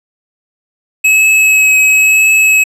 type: tone with vibrato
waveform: square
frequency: 2569 Hz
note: E7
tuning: 45 cents flat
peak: -6 dBFS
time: 1.04-2.64 s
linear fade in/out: 10 ms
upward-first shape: triangle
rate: 0.98 Hz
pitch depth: 15 cents each way
effects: low-pass 12000 Hz 12 dB/octave